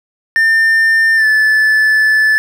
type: tone with pitch glide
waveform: triangle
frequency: 1800 to 1741.7 Hz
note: A6 to A6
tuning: +39 to -18 cents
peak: -6 dBFS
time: 0.36-2.38 s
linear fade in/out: 0 ms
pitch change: -57 cents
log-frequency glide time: 1.16-1.26 s
effects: none